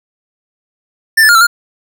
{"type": "tone with pitch steps", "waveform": "square", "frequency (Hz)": [1786, 1746, 1418, 1336, 1414], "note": ["A6", "A6", "F6", "E6", "F6"], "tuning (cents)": [25, -14, 26, 23, 21], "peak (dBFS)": -5, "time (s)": [1.17, 1.47], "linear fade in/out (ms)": 10, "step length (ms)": 60, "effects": []}